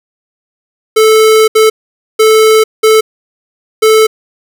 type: tone bursts at uneven times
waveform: square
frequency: 437.5 Hz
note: A4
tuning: 10 cents flat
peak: -4 dBFS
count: 5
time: 0.96-1.48 / 1.55-1.7 / 2.19-2.64 / 2.83-3.01 / 3.82-4.07 s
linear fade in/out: 10 ms
effects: none